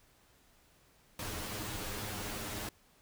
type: noise with comb filter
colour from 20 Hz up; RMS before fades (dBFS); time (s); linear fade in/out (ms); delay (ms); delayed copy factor
pink; -40; 1.19-2.69; 2; 9.7; +1
effects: pink hiss -66 dBFS RMS until 3.01 s